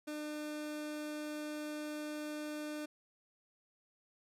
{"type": "tone", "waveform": "30% pulse", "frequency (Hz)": 301.1, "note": "D4", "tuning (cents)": 43, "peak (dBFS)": -37, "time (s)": [0.07, 2.86], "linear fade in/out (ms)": 10, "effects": ["resampled to 32000 Hz"]}